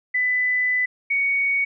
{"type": "tone pair in turn", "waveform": "sine", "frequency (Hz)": [1998, 2234], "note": ["B6", "C#7"], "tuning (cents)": [20, 13], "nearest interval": "major second", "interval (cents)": 193, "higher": "second", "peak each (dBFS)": [-18, -18], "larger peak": "neither", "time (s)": [[0.14, 0.86], [1.1, 1.65]], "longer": "first", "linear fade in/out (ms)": 10, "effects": []}